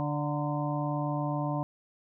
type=harmonic tone with a mistuned harmonic; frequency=146.83 Hz; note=D3; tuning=in tune; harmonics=1 / 2 / 4 / 5 / 6 / 7; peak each=-31 / -34 / -37 / -38 / -39 / -39 dBFS; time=0-1.63 s; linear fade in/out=0 ms; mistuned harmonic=6; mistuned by=+74 cents; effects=none